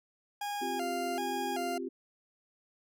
40% pulse tone with vibrato, 756 Hz, F#5, 37 cents sharp, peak -33 dBFS, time 0.41-1.78 s, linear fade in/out 5 ms, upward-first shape square, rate 1.3 Hz, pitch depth 140 cents each way
sine chord, C suspended fourth, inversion none, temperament just, 261.6 / 348.8 / 392.4 Hz, C4 / F4 / G4, 0 / -2 / +2 cents, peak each -39 dBFS, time 0.61-1.89 s, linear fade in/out 10 ms
effects none

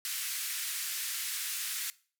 white band-pass noise, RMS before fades -36 dBFS, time 0.05-1.9 s, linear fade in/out 0 ms, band 1500 to 15000 Hz, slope 24 dB/octave, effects noise-tail reverb RT60 0.4 s tail -20 dB re dry

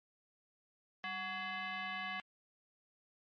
sine tone with frequency modulation, 195.1 Hz, G3, 8 cents flat, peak -38 dBFS, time 1.04-2.2 s, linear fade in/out 0 ms, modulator 936 Hz, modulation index 2.8, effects MP3 32 kbps

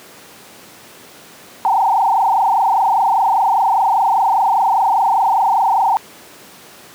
sine tone with frequency modulation, 849 Hz, G#5, 38 cents sharp, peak -11 dBFS, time 1.65-5.97 s, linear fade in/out 0 ms, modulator 25 Hz, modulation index 3.9, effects pink hiss -40 dBFS RMS until 6.94 s + high-pass 200 Hz 12 dB/octave

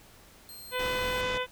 10% pulse tone, 4186 Hz, C8, in tune, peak -37 dBFS, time 0.49-1.21 s, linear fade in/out 0 ms
harmonic tone, 503 Hz, B4, 32 cents sharp, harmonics 1 / 2 / 3 / 4 / 5 / 6 / 7, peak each -32 / -35 / -37 / -38 / -39 / -40 / -40 dBFS, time 0.71-1.47 s, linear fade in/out 50 ms
pink low-pass noise, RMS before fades -38 dBFS, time 0.79-1.38 s, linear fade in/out 5 ms, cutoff 6800 Hz, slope 24 dB/octave
effects pink hiss -55 dBFS RMS until 1.51 s

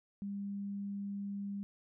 sine tone, 200.3 Hz, G3, 38 cents sharp, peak -37 dBFS, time 0.22-1.63 s, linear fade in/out 0 ms, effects none

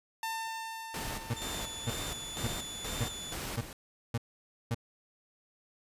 sawtooth tone with exponential decay, 898 Hz, A5, 35 cents sharp, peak -29 dBFS, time 0.23-3.45 s, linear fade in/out 2 ms, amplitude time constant 700 ms
pink noise with tremolo, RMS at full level -38 dBFS, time 0.94-3.73 s, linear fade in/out 2 ms, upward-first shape square, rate 2.1 Hz, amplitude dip 60%
35% pulse tone bursts, 116.54 Hz, A#2, in tune, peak -27 dBFS, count 7, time 1.3-4.746 s, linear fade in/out 5 ms, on 38 ms, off 530 ms
25% pulse tone with vibrato, 3520 Hz, A7, in tune, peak -36 dBFS, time 1.36-3.34 s, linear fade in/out 10 ms, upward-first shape square, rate 2 Hz, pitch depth 21 cents each way
effects resampled to 32000 Hz

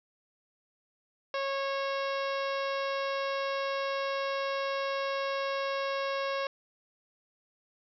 harmonic tone, 548 Hz, C#5, 20 cents flat, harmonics 1 / 2 / 3 / 4 / 5 / 6 / 7 / 8 / 9 / 10, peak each -32 / -35 / -40 / -43 / -43 / -47 / -46 / -52 / -50 / -49 dBFS, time 1.34-6.47 s, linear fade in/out 2 ms, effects none

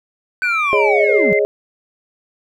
triangle linear sweep, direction down, 1529 to 160.3 Hz, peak -16 dBFS, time 0.42-1.33 s, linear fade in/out 0 ms
sine tone with pitch glide, 2362 to 2080 Hz, D7 to C7, +9 to -11 cents, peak -17 dBFS, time 0.43-1.39 s, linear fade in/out 2 ms, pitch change -220 cents, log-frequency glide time 0.78-1.22 s
sine chord, Ab suspended fourth, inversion none, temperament equal, 415.3 / 554.4 / 622.3 Hz, Ab4 / Db5 / Eb5, 0 / 0 / 0 cents, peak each -15 / -19 / -19 dBFS, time 0.73-1.45 s, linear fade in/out 0 ms
effects none

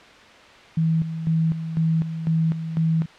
sine tone with tremolo, 161.9 Hz, E3, 31 cents flat, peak -17 dBFS, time 0.77-3.06 s, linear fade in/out 5 ms, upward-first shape square, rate 2 Hz, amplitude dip 65%, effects white hiss -46 dBFS RMS until 3.18 s + low-pass 3000 Hz 12 dB/octave

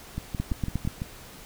two click trains, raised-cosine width 5 ms, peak -18 / -14 dBFS, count 6 / 5, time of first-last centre 0.18-1.019 / 0.4-0.875 s, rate 5.96 / 8.42 Hz, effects pink hiss -46 dBFS RMS until 1.45 s

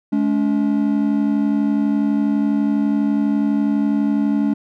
triangle tone pair together, 212.5 / 284.6 Hz, G#3 / C#4, +40 / +46 cents, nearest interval perfect fourth, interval 506 cents, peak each -16 dBFS, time 0.12-4.54 s, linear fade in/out 10 ms, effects none

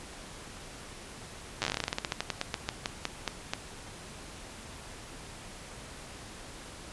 slowing click train, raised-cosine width 0.2 ms, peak -12 dBFS, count 26, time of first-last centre 1.62-3.535 s, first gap 9 ms, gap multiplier 1.15, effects pink hiss -46 dBFS RMS until 6.92 s + resampled to 24000 Hz

